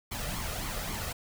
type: noise with flanger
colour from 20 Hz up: pink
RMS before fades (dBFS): -35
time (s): 0.11-1.13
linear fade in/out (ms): 10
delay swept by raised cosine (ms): 0.91 to 1.61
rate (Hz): 3.7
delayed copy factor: +0.6
effects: none